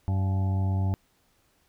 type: harmonic tone with a mistuned harmonic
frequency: 95.5 Hz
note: G2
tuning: 45 cents flat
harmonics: 1 / 2 / 3 / 4 / 6 / 7 / 8 / 9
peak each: -23 / -34 / -41 / -46 / -49 / -43 / -52 / -43 dBFS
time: 0.08-0.94 s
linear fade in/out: 0 ms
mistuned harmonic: 7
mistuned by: +56 cents
effects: pink hiss -67 dBFS RMS until 1.68 s